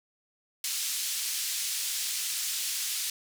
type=band-pass noise; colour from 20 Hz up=white; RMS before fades=-32 dBFS; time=0.64-3.1 s; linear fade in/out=2 ms; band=3000 to 9700 Hz; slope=12 dB/octave; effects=none